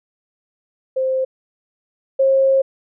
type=tone pair in turn; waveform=sine; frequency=523.3 / 537.1 Hz; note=C5 / C5; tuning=0 / +45 cents; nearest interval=unison; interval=45 cents; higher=second; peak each=-16 / -11 dBFS; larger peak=second; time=0.96-1.25 / 2.19-2.62 s; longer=second; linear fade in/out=10 ms; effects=none